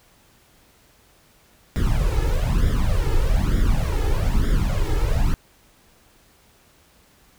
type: noise with flanger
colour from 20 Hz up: brown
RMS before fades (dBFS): -19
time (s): 1.76-5.34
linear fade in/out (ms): 0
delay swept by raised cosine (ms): 0.56 to 2.36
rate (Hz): 1.1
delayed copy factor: +0.8
effects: pink hiss -56 dBFS RMS until 7.38 s